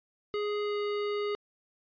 square tone with pitch glide, 415.6 to 413.2 Hz, G#4 to G#4, +1 to -9 cents, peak -30 dBFS, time 0.34-1.35 s, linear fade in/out 0 ms, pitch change -10 cents, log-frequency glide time 0.62-0.77 s, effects resampled to 11025 Hz

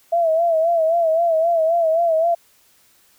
sine tone with vibrato, 661 Hz, E5, 5 cents sharp, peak -14 dBFS, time 0.12-2.35 s, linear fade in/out 10 ms, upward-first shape sine, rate 3.8 Hz, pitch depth 73 cents each way, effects white hiss -56 dBFS RMS until 3.18 s

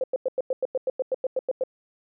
sine tone bursts, 519 Hz, C5, 14 cents flat, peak -21 dBFS, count 14, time 0.01-1.637 s, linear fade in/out 2 ms, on 28 ms, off 95 ms, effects none

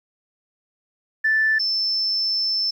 sine tone pair in turn, 1760 / 5298 Hz, A6 / E8, 0 / +8 cents, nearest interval octave + perfect fifth, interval 1908 cents, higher second, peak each -15 / -19 dBFS, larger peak first, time 1.24-1.59 / 1.59-2.71 s, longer second, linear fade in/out 10 ms, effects tanh soft clip ceiling -11 dBFS + 9-bit

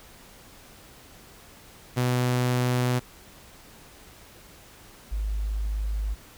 sawtooth / sine tone pair in turn, 124.5 / 51.89 Hz, B2 / G#1, +14 / -1 cents, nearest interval octave + minor third, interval 1515 cents, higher first, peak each -18 / -25 dBFS, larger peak first, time 1.96-3 / 5.11-6.15 s, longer neither, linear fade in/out 20 ms, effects pink hiss -50 dBFS RMS until 6.37 s

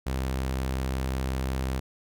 sawtooth tone, 65.5 Hz, C2, 2 cents sharp, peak -23 dBFS, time 0.06-1.8 s, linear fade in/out 10 ms, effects none

